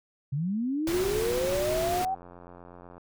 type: linear sweep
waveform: sine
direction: up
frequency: 129.7 to 777 Hz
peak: -26 dBFS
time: 0.32-2.15 s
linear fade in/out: 10 ms
type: noise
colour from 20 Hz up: pink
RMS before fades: -34 dBFS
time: 0.87-2.05 s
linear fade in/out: 2 ms
type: tone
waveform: sine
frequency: 364.3 Hz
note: F#4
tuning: 27 cents flat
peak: -32 dBFS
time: 0.92-2.02 s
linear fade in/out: 5 ms
type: click train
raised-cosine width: 1 ms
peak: -33 dBFS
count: 149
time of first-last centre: 1.3-2.98 s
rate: 88.1 Hz
effects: none